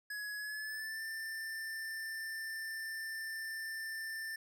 square tone with pitch glide, 1683 to 1783.1 Hz, G#6 to A6, +23 to +23 cents, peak -40 dBFS, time 0.1-4.36 s, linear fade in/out 5 ms, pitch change +100 cents, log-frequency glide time 0.37-1.03 s, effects none

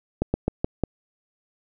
slowing click train, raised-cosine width 2 ms, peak -8 dBFS, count 5, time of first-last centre 0.22-0.837 s, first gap 120 ms, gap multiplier 1.17, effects none

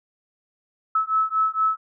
sine beating tone pair, 1298 / 1302.3 Hz, E6 / E6, -27 / -21 cents, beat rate 4.3 Hz, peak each -22 dBFS, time 0.95-1.77 s, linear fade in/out 5 ms, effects none

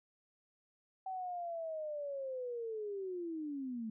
sine linear sweep, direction down, 765 to 214.7 Hz, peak -38 dBFS, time 1.06-3.9 s, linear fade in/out 5 ms, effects none

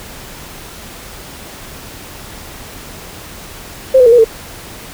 sine tone with pitch steps, 525 / 500 / 459.1 / 485 / 448.4 Hz, C5 / B4 / A#4 / B4 / A4, +6 / +21 / -26 / -31 / +33 cents, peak -3 dBFS, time 3.94-4.245 s, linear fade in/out 10 ms, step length 61 ms, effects pink hiss -32 dBFS RMS until 4.93 s

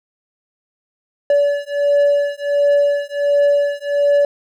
triangle beating tone pair, 573 / 574.4 Hz, D5 / D5, -43 / -39 cents, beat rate 1.4 Hz, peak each -14 dBFS, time 1.3-4.25 s, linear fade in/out 2 ms, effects none

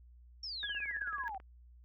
sine exponential sweep, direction down, 5588 to 740 Hz, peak -39 dBFS, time 0.43-1.38 s, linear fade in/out 5 ms
sine tone with tremolo, 1661.2 Hz, G#6, in tune, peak -34 dBFS, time 0.63-1.28 s, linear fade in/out 0 ms, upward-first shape triangle, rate 16 Hz, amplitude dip 95%
click train, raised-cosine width 0.5 ms, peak -40 dBFS, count 15, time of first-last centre 0.64-1.401 s, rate 18.4 Hz
effects added 60 Hz sine -55 dBFS peak until 1.84 s

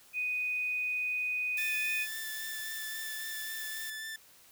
sine tone, 2489 Hz, D#7, in tune, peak -30 dBFS, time 0.13-2.07 s, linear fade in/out 50 ms
blue noise, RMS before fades -43 dBFS, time 1.57-3.9 s, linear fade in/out 2 ms
sawtooth tone with vibrato, 1760 Hz, A6, in tune, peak -35 dBFS, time 1.58-4.16 s, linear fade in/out 2 ms, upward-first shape sine, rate 3.7 Hz, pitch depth 15 cents each way
effects white hiss -59 dBFS RMS until 4.51 s

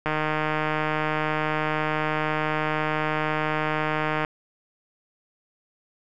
click train, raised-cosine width 0.5 ms, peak -10 dBFS, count 646, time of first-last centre 0.06-4.248 s, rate 154 Hz, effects none

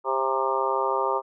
harmonic tone with a mistuned harmonic, 132.9 Hz, C3, 27 cents sharp, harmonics 3 / 4 / 5 / 6 / 7 / 8 / 9, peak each -29 / -29 / -33 / -32 / -27 / -32 / -29 dBFS, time 0.04-1.22 s, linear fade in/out 50 ms, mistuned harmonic 6, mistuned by +30 cents, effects none

